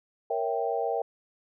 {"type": "chord", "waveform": "sine", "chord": "A# diminished seventh", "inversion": "none", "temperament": "equal", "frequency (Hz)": [466.2, 554.4, 659.3, 784], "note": ["A#4", "C#5", "E5", "G5"], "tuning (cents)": [0, 0, 0, 0], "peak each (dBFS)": [-30, -34, -32, -31], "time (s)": [0.3, 1.02], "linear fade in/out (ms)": 5, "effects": []}